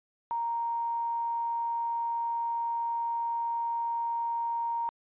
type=tone with quantisation; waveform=sine; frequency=932.3 Hz; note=A#5; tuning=in tune; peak=-28 dBFS; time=0.31-4.89 s; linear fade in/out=0 ms; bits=9; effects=resampled to 8000 Hz